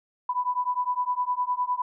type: beating tone pair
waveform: sine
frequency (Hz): 987.8 / 997.6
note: B5 / B5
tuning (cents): 0 / +17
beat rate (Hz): 9.8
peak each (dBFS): -27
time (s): 0.29-1.82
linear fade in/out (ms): 5
effects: none